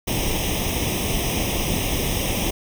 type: noise with comb filter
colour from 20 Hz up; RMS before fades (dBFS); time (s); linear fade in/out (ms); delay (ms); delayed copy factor
pink; -23; 0.07-2.51; 10; 0.34; +0.85
effects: none